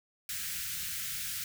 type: band-stop noise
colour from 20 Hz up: white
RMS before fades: -37 dBFS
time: 0.29-1.44 s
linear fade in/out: 2 ms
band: 190 to 1400 Hz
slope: 48 dB/octave
effects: none